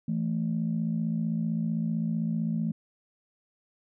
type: tone pair together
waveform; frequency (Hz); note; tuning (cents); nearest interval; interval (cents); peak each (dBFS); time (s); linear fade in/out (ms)
sine; 166.1 / 221.7; E3 / A3; +13 / +13; perfect fourth; 500; -28; 0.08-2.72; 5
effects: tanh soft clip ceiling -19 dBFS